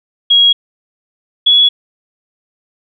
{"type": "tone pair in turn", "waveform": "sine", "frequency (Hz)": [3300, 3377], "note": ["G#7", "G#7"], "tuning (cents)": [-12, 28], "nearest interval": "unison", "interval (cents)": 40, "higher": "second", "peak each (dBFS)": -5, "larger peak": "neither", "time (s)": [[0.3, 0.53], [1.46, 1.69]], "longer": "neither", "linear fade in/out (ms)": 10, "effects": []}